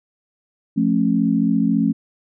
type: chord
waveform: sine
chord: F augmented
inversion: none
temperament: just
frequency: 174.61 / 218.3 / 272.8 Hz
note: F3 / A3 / C#4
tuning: 0 / -13 / -28 cents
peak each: -21 / -18 / -19 dBFS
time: 0.76-1.93 s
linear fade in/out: 20 ms
effects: none